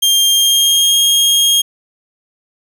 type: tone with pitch glide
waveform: sawtooth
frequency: 3200 to 3248 Hz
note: G7 to G#7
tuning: +35 to -39 cents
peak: -6 dBFS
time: 0.02-1.62 s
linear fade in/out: 10 ms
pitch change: +26 cents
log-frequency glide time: 0.3-0.98 s
effects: none